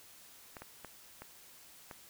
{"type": "clicks", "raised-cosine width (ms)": 0.5, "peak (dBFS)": -30, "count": 5, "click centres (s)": [0.568, 0.62, 0.847, 1.22, 1.912], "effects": ["white hiss -57 dBFS RMS until 2.09 s"]}